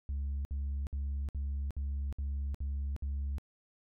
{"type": "tone bursts", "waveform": "sine", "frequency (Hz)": 69.8, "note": "C#2", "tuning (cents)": 13, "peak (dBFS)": -30, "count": 8, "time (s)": [0.09, 3.383], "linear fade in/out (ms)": 0, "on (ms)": 360, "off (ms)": 59, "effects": ["tanh soft clip ceiling -31 dBFS"]}